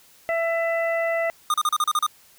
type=harmonic tone; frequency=666 Hz; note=E5; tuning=18 cents sharp; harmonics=1 / 2 / 3 / 4; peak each=-22 / -34 / -27 / -39 dBFS; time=0.29-1.3 s; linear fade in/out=0 ms
type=tone bursts; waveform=square; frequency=1222 Hz; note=D#6; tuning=32 cents flat; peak=-19 dBFS; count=8; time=1.5-2.065 s; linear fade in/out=2 ms; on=40 ms; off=35 ms
effects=white hiss -54 dBFS RMS until 2.38 s